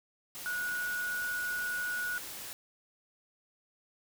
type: tone in noise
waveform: sine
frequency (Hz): 1461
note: F#6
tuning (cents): -22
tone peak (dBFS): -32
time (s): 0.46-2.18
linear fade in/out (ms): 0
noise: white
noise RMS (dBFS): -43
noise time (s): 0.35-2.53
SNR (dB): +8
effects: none